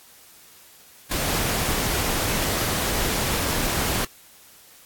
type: noise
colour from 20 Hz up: pink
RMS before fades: -24 dBFS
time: 1.11-4.05 s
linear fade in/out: 5 ms
effects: white hiss -50 dBFS RMS until 4.85 s + AAC 64 kbps